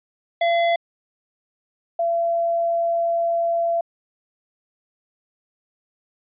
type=tone pair in turn; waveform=square / sine; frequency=681 / 677.1 Hz; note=F5 / E5; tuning=-44 / +46 cents; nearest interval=unison; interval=10 cents; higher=first; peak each=-17 / -18 dBFS; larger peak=first; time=0.41-0.76 / 1.99-3.81 s; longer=second; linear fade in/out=5 ms; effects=resampled to 8000 Hz